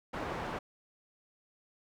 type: low-pass noise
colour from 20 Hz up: white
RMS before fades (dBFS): -38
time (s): 0.13-0.59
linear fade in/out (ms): 10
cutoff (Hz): 1100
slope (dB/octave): 12
effects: none